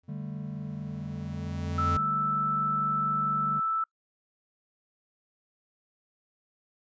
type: tone with exponential growth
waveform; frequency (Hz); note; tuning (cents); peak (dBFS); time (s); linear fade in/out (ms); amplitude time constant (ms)
square; 87.31; F2; 0; -27; 0.03-1.97; 5; 420
type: chord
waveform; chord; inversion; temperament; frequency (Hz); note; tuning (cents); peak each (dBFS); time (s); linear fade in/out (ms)
triangle; D suspended fourth; none; just; 146.83 / 195.78 / 220.2; D3 / G3 / A3; 0 / -2 / +2; -34 / -37 / -39; 0.08-3.6; 10
type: tone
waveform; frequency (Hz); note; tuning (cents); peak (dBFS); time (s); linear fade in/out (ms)
sine; 1318.5; E6; 0; -25; 1.78-3.84; 5
effects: noise-tail reverb RT60 0.1 s tail -25 dB re dry + resampled to 16000 Hz